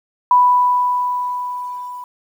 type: tone with level ramp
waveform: sine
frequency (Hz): 989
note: B5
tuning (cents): +2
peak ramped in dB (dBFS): -7 to -28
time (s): 0.31-2.04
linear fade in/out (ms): 2
effects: 8-bit